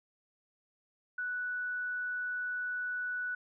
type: tone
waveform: sine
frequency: 1480 Hz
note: F#6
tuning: in tune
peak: -33 dBFS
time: 1.18-3.35 s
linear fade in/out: 5 ms
effects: none